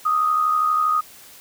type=tone with amplitude modulation; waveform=sine; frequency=1244.5 Hz; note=D#6; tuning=in tune; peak=-14 dBFS; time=0.05-1.01 s; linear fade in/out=10 ms; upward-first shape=sine; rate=72.4 Hz; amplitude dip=50%; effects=white hiss -45 dBFS RMS until 1.4 s